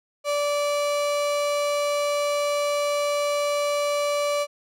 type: tone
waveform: 35% pulse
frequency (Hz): 581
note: D5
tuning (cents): -19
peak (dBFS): -20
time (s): 0.24-4.47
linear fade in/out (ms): 50
effects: low-pass 11000 Hz 12 dB/octave